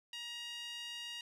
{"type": "tone with band-pass filter", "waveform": "5% pulse", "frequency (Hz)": 947, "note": "A#5", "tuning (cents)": 27, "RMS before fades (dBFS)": -45, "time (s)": [0.13, 1.21], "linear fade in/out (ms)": 2, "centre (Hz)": 2800, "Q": 2.6, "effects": []}